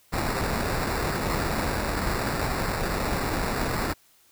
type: noise with sample-and-hold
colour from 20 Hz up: pink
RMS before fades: -27 dBFS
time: 0.12-3.94 s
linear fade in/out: 20 ms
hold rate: 3150 Hz
effects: white hiss -60 dBFS RMS until 4.31 s